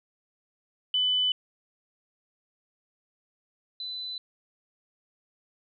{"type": "tone pair in turn", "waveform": "sine", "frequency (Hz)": [3000, 4005], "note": ["F#7", "B7"], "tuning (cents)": [23, 23], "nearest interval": "perfect fourth", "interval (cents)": 500, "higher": "second", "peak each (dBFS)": [-22, -33], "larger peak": "first", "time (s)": [[0.94, 1.32], [3.8, 4.18]], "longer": "neither", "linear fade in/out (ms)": 2, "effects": []}